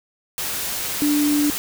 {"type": "tone in noise", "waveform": "sine", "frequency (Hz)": 293.7, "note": "D4", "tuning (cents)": 0, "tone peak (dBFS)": -16, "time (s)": [1.02, 1.5], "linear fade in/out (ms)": 0, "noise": "white", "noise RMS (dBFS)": -26, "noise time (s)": [0.38, 1.58], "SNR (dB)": 7, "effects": []}